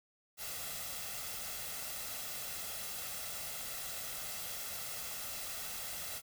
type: noise with comb filter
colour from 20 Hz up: white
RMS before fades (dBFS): -42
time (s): 0.37-6.22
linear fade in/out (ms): 50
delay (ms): 1.5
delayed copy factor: +0.55
effects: none